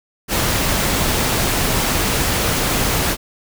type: noise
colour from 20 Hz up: pink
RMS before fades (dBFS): -18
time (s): 0.28-3.17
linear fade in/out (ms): 50
effects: none